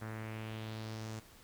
sawtooth tone with low-pass filter sweep, 110 Hz, A2, in tune, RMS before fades -43 dBFS, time 0.01-1.2 s, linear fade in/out 10 ms, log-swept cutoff 1600 to 7400 Hz, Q 2.3, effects pink hiss -59 dBFS RMS until 1.43 s

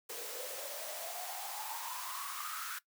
white noise with high-pass filter sweep, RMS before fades -42 dBFS, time 0.09-2.79 s, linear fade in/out 10 ms, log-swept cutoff 440 to 1400 Hz, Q 9, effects noise-tail reverb RT60 0.1 s tail -18 dB re dry

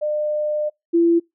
sine tone pair in turn, 602 / 337.9 Hz, D5 / E4, +43 / +43 cents, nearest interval minor seventh, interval 1000 cents, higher first, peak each -19 / -12 dBFS, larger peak second, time 0.01-0.7 / 0.93-1.2 s, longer first, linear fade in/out 20 ms, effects noise-tail reverb RT60 0.2 s tail -26 dB re dry

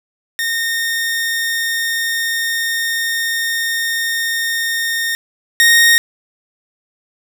sawtooth tone pair in turn, 1837 / 1856.2 Hz, A#6 / A#6, -26 / -8 cents, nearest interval unison, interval 18 cents, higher second, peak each -13 / -4 dBFS, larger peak second, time 0.39-5.15 / 5.6-5.98 s, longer first, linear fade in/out 0 ms, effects none

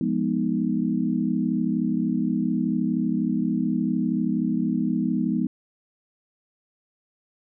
sine chord, F half-diminished seventh, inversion none, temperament equal, 174.61 / 207.7 / 246.9 / 311.1 Hz, F3 / Ab3 / Cb4 / Eb4, 0 / 0 / 0 / 0 cents, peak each -28 / -26 / -25 / -28 dBFS, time 0.01-5.47 s, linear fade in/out 2 ms, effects none

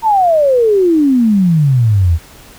sine exponential sweep, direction down, 927 to 77.8 Hz, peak -7 dBFS, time 0.02-2.19 s, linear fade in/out 50 ms, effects pink hiss -39 dBFS RMS until 2.58 s

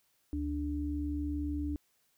sine tone pair together, 73.42 / 293.7 Hz, D2 / D4, 0 / 0 cents, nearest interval 2 octaves, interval 2400 cents, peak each -35 / -34 dBFS, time 0.33-1.76 s, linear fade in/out 0 ms, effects white hiss -73 dBFS RMS until 2.17 s

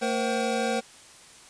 square tone cluster, 226.3 / 474.4 / 527 / 764 Hz, A3 / A#4 / C5 / G5, +49 / +30 / +12 / -45 cents, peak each -31 dBFS, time 0.01-0.81 s, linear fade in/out 20 ms, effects white hiss -50 dBFS RMS until 1.49 s + resampled to 22050 Hz

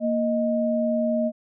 sine tone pair together, 233.1 / 623 Hz, A#3 / D#5, 0 / +2 cents, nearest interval octave + perfect fourth, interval 1702 cents, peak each -23 dBFS, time 0-1.32 s, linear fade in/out 50 ms, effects none

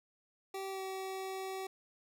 25% pulse tone with pitch glide, 386.6 to 381.5 Hz, G4 to G4, -24 to -47 cents, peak -35 dBFS, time 0.54-1.67 s, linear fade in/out 5 ms, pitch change -23 cents, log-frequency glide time 0.71-0.81 s, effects none

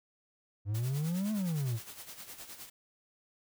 triangle exponential two-way sweep, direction up then down, 97.8 to 220 to 106.2 Hz, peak -28 dBFS, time 0.65-1.8 s, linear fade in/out 50 ms, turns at 1.32 s
white noise with tremolo, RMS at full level -45 dBFS, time 0.74-2.7 s, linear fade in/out 10 ms, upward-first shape sine, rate 9.7 Hz, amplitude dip 65%
effects none

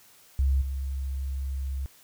sine tone with level steps, 67.4 Hz, C#2, 48 cents flat, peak -20 / -28 dBFS, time 0.39-1.86 s, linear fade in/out 0 ms, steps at 0.61 s, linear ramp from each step 10 ms, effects white hiss -56 dBFS RMS until 2.03 s

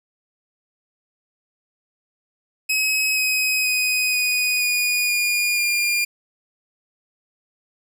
sawtooth tone with pitch steps, 2553 / 2528 / 2503 / 2479 / 2455 / 2431 / 2407 Hz, D#7 / D#7 / D#7 / D#7 / D#7 / D#7 / D7, +44 / +27 / +10 / -7 / -24 / -41 / +42 cents, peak -15 dBFS, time 2.69-6.05 s, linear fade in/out 10 ms, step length 480 ms, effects none

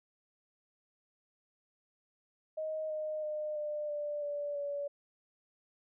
sine tone with pitch steps, 626 / 616.7 / 607.5 / 598.4 / 589.5 / 580.7 / 572.1 Hz, D#5 / D#5 / D#5 / D5 / D5 / D5 / D5, +10 / -16 / -42 / +32 / +6 / -20 / -45 cents, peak -34 dBFS, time 2.57-4.88 s, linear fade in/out 10 ms, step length 330 ms, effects none

